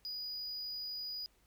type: tone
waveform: triangle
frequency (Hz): 4924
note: D#8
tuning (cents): -19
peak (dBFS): -38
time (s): 0.05-1.26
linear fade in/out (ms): 0
effects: added 50 Hz sine -70 dBFS peak until 1.46 s + pink hiss -71 dBFS RMS until 1.46 s